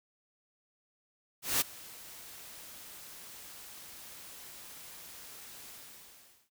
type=noise with ADSR envelope; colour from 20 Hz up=white; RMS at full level=-27 dBFS; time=1.42-6.5 s; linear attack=190 ms; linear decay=14 ms; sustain=-22 dB; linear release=810 ms; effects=none